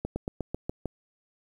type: slowing click train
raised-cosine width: 2 ms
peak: -17 dBFS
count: 7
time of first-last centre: 0.05-0.857 s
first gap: 110 ms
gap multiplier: 1.08
effects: 9-bit